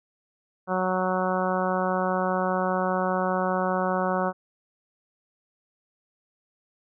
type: harmonic tone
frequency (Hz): 185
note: F#3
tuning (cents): 0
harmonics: 1 / 2 / 3 / 4 / 5 / 6 / 7 / 8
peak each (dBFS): -29 / -32 / -28 / -30 / -32 / -32 / -33 / -35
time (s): 0.67-4.33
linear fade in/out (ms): 50
effects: none